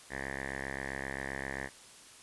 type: tone with low-pass filter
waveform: 5% pulse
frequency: 67.6 Hz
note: C#2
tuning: 43 cents flat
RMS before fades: -39 dBFS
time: 0.09-1.7 s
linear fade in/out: 50 ms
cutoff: 1800 Hz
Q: 7.8
effects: white hiss -54 dBFS RMS until 2.22 s + resampled to 24000 Hz